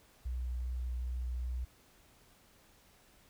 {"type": "tone with vibrato", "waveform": "sine", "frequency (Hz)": 61.74, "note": "B1", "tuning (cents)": 0, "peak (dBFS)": -34, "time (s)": [0.25, 1.65], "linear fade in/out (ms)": 10, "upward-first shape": "triangle", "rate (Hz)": 2.5, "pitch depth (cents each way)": 13, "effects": ["pink hiss -64 dBFS RMS until 3.29 s"]}